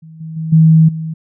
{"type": "tone with level steps", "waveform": "sine", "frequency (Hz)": 160, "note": "D#3", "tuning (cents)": 49, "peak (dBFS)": [-33, -24, -18, -4, -19], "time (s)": [0.02, 1.14], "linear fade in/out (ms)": 10, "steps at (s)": [0.2, 0.36, 0.52, 0.88], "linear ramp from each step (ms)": 10, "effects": []}